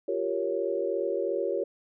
sine chord, G half-diminished seventh, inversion third, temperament equal, 349.2 / 392 / 466.2 / 554.4 Hz, F4 / G4 / Bb4 / Db5, 0 / 0 / 0 / 0 cents, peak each -33 / -31 / -32 / -31 dBFS, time 0.08-1.64 s, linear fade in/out 5 ms, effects none

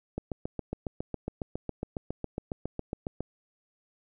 click train, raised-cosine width 2 ms, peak -19 dBFS, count 23, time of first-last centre 0.18-3.206 s, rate 7.27 Hz, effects none

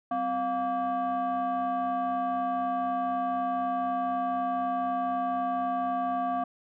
sine tone with frequency modulation, 706 Hz, F5, 19 cents sharp, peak -25 dBFS, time 0.11-6.44 s, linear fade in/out 5 ms, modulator 448 Hz, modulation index 0.87, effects tanh soft clip ceiling -22 dBFS

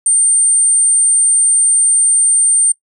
sine tone, 8870 Hz, C#9, in tune, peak -8 dBFS, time 0.06-2.72 s, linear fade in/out 2 ms, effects noise-tail reverb RT60 0.1 s tail -22 dB re dry

